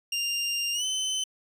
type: tone with pitch glide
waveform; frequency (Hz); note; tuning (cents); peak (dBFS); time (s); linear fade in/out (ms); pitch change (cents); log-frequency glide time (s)
25% pulse; 2794 to 3047; F7 to G7; 0 to -50; -23; 0.12-1.24; 5; +150; 0.73-0.85
effects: resampled to 32000 Hz

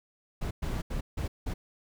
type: noise bursts at uneven times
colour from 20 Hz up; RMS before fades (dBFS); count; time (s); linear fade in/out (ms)
brown; -32; 5; 0.41-0.51 / 0.62-0.82 / 0.9-1.01 / 1.17-1.28 / 1.46-1.54; 10
effects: none

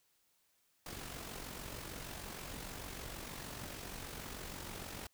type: noise with amplitude modulation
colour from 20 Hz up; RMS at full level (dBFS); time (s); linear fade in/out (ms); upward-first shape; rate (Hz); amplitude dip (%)
pink; -44; 0.86-5.07; 2; sine; 46.5; 50
effects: white hiss -75 dBFS RMS until 5.13 s

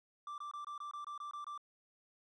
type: tone bursts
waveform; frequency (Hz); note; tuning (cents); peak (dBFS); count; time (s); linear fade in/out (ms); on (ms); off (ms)
triangle; 1174.7; D6; 0; -40; 10; 0.27-1.577; 2; 110; 23
effects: resampled to 24000 Hz

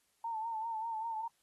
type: tone with vibrato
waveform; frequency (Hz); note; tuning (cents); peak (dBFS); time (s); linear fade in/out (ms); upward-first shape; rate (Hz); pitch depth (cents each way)
sine; 898; A5; +35; -35; 0.24-1.28; 5; sine; 5.1; 60
effects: white hiss -75 dBFS RMS until 1.42 s + AAC 32 kbps

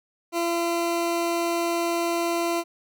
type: tone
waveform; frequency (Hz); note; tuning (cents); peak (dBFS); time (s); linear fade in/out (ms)
20% pulse; 340.1; F4; -46; -18; 0.32-2.64; 50
effects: none

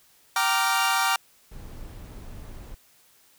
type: chord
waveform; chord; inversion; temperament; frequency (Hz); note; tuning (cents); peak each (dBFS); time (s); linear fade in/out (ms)
sawtooth; G minor seventh; none; equal with one note detuned; 771.9 / 932.3 / 1174.7 / 1396.9; G5 / Bb5 / D6 / F6; -27 / 0 / 0 / 0; -23; 0.36-1.16; 2
type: noise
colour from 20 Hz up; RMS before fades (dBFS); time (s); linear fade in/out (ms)
brown; -40; 1.51-2.75; 10
effects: white hiss -59 dBFS RMS until 3.38 s

